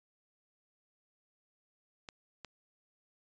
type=clicks; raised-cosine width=0.2 ms; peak=-27 dBFS; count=2; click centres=2.088 / 2.447 s; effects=resampled to 16000 Hz